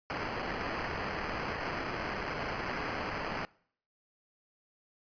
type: noise with sample-and-hold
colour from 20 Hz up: blue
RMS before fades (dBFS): -36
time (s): 0.1-3.45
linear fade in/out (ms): 0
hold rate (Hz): 3675
effects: noise-tail reverb RT60 0.6 s tail -24 dB re dry + resampled to 11025 Hz